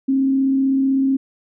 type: tone with frequency modulation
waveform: sine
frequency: 268.8 Hz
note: C4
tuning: 47 cents sharp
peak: -14 dBFS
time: 0.08-1.17 s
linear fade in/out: 10 ms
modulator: 35.9 Hz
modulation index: 0.2
effects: none